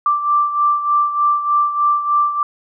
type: beating tone pair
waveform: sine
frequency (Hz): 1174.7 / 1178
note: D6 / D6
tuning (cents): 0 / +5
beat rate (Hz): 3.3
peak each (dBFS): -14 / -20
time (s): 0.06-2.43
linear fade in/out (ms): 2
effects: none